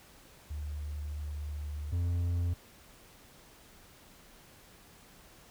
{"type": "tone pair in turn", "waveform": ["sine", "triangle"], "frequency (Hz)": [74.2, 87], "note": ["D2", "F2"], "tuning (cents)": [18, -6], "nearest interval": "minor third", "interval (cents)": 276, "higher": "second", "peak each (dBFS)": [-35, -26], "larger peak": "second", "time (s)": [[0.5, 1.92], [1.92, 2.54]], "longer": "first", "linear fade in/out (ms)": 10, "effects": ["pink hiss -57 dBFS RMS until 5.5 s"]}